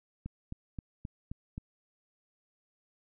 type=click train; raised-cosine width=5 ms; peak=-26 dBFS; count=6; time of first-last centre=0.26-1.579 s; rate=3.79 Hz; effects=none